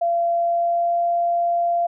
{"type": "tone with pitch glide", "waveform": "sine", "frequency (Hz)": [684, 689.6], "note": ["F5", "F5"], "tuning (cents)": [-36, -22], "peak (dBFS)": -17, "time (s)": [0.01, 1.87], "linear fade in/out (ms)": 10, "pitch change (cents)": 14, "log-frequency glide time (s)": [0.33, 1.02], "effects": []}